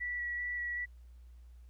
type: tone with vibrato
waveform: sine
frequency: 1945 Hz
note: B6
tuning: 27 cents flat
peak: -34 dBFS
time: 0-0.86 s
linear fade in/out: 20 ms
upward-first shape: square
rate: 2.6 Hz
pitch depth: 10 cents each way
effects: added 60 Hz sine -51 dBFS peak until 1.69 s + pink hiss -75 dBFS RMS until 1.69 s